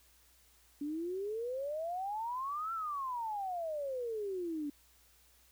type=exponential two-way sweep; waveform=sine; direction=up then down; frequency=283.2 to 1365 to 283.2 Hz; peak=-35 dBFS; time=0.81-4.7 s; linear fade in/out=5 ms; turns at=2.73 s; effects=added 60 Hz sine -69 dBFS peak until 5.51 s + white hiss -66 dBFS RMS until 5.51 s